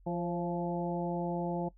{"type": "harmonic tone with a mistuned harmonic", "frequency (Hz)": 172.8, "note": "F3", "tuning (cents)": -18, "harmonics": [1, 2, 3, 4, 5], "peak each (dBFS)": [-34, -37, -39, -40, -41], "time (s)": [0.06, 1.69], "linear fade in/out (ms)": 10, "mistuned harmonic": 3, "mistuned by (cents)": 38, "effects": ["noise-tail reverb RT60 0.1 s tail -19 dB re dry", "added 44 Hz sine -56 dBFS peak until 1.77 s"]}